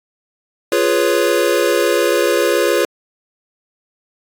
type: chord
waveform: square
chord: C# dominant seventh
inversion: first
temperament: equal with one note detuned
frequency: 348.2 / 415.3 / 493.9 / 554.4 Hz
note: E#4 / G#4 / B4 / C#5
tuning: -5 / 0 / 0 / 0 cents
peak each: -19 dBFS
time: 0.72-2.85 s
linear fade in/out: 2 ms
effects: AAC 64 kbps